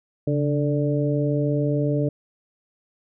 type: harmonic tone with a mistuned harmonic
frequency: 146.83 Hz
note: D3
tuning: in tune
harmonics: 1 / 2 / 3 / 4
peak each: -22 / -25 / -27 / -28 dBFS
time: 0.27-2.09 s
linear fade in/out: 5 ms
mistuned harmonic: 1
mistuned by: -68 cents
effects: none